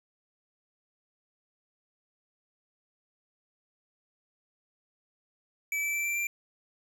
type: tone with pitch steps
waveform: square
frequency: 2305 / 2320 / 2334 / 2349 / 2364 Hz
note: D7 / D7 / D7 / D7 / D7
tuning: -33 / -22 / -11 / 0 / +11 cents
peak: -29 dBFS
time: 5.72-6.27 s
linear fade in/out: 2 ms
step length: 110 ms
effects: 11-bit